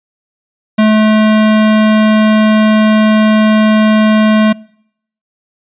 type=tone; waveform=square; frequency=215.8 Hz; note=A3; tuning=33 cents flat; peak=-6 dBFS; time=0.78-4.53 s; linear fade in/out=10 ms; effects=noise-tail reverb RT60 0.7 s tail -25 dB re dry + resampled to 8000 Hz